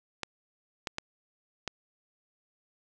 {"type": "clicks", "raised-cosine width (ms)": 0.2, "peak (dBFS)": -15, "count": 4, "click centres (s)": [0.233, 0.872, 0.984, 1.677], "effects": ["resampled to 22050 Hz", "9-bit"]}